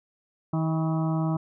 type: harmonic tone with a mistuned harmonic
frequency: 159.8 Hz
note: D#3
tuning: 47 cents sharp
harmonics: 1 / 2 / 4 / 5 / 6 / 7 / 8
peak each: -24 / -30 / -36 / -38 / -40 / -41 / -42 dBFS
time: 0.53-1.37 s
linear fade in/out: 5 ms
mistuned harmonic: 6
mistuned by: +39 cents
effects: none